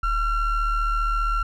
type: ring-modulated tone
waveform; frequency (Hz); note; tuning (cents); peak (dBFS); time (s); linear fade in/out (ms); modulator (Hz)
triangle; 698.5; F5; 0; -15; 0.03-1.43; 5; 661
effects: none